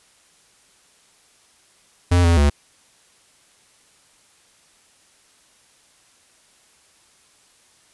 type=tone with pitch steps; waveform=square; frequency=88.2 / 84.9 / 72.1 Hz; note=F2 / F2 / D2; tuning=+18 / -48 / -31 cents; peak=-13 dBFS; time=2.11-2.5 s; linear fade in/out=10 ms; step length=130 ms; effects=white hiss -56 dBFS RMS until 7.93 s + resampled to 24000 Hz